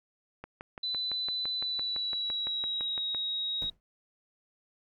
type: click train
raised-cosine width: 0.5 ms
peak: -26 dBFS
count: 17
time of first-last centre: 0.44-3.147 s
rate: 5.91 Hz
type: tone with pitch glide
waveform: sine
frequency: 4000 to 3795 Hz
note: B7 to A#7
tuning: +21 to +30 cents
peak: -30 dBFS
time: 0.83-3.7 s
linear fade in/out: 5 ms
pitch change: -91 cents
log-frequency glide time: 1.56-3.05 s
type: noise with exponential decay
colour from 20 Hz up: brown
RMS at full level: -37 dBFS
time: 3.62-3.8 s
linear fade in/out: 0 ms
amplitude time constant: 38 ms
effects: none